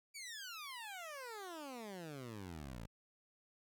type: exponential sweep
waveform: 15% pulse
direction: down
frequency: 2349 to 51.91 Hz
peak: -40 dBFS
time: 0.14-2.87 s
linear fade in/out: 20 ms
effects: none